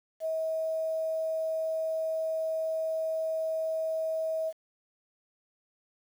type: tone with quantisation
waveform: sine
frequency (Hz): 641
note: E5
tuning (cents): -49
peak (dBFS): -28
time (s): 0.2-4.53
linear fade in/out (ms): 50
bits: 9
effects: none